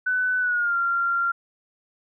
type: tone with pitch glide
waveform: sine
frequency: 1500 to 1383.5 Hz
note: F#6 to F6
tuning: +23 to -17 cents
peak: -20 dBFS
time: 0.06-1.32 s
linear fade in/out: 10 ms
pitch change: -140 cents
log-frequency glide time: 0.4-0.76 s
effects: none